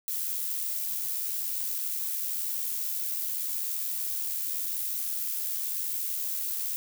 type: noise with amplitude modulation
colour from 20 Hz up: violet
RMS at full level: -30 dBFS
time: 0.08-6.76 s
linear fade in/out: 0 ms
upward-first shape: sine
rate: 80.9 Hz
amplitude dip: 35%
effects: none